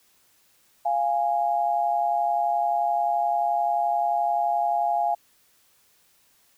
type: tone pair together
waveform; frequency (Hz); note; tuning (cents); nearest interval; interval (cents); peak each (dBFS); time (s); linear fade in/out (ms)
sine; 695 / 826.5; F5 / G#5; -9 / -9; minor third; 300; -23 / -24; 0.85-5.15; 10
effects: white hiss -62 dBFS RMS until 6.57 s